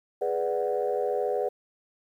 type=chord; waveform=sine; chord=G# half-diminished seventh; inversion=none; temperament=equal; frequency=415.3 / 493.9 / 587.3 / 740 Hz; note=G#4 / B4 / D5 / F#5; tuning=0 / 0 / 0 / 0 cents; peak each=-29 / -28 / -31 / -32 dBFS; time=0.21-1.49 s; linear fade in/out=10 ms; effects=tanh soft clip ceiling -16 dBFS + 10-bit